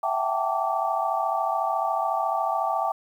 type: tone cluster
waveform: sine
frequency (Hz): 662 / 762 / 796 / 886 / 1159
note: E5 / G5 / G5 / A5 / D6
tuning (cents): +7 / -49 / +26 / +12 / -23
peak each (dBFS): -29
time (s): 0.03-2.92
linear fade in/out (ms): 5
effects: 9-bit